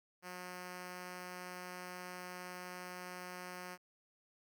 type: tone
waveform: 5% pulse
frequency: 180.6 Hz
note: F#3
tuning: 42 cents flat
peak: -34 dBFS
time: 0.22-3.78 s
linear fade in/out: 50 ms
effects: none